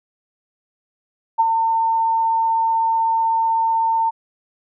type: tone with ADSR envelope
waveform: sine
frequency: 904 Hz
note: A5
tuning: 47 cents sharp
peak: -10 dBFS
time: 1.38-4.11 s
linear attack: 21 ms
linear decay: 32 ms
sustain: -5 dB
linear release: 25 ms
effects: none